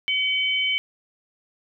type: tone pair together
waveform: sine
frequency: 2269 / 3055 Hz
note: C#7 / G7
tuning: +40 / -45 cents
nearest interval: perfect fourth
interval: 515 cents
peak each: -23 / -23 dBFS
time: 0.08-0.78 s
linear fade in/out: 0 ms
effects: none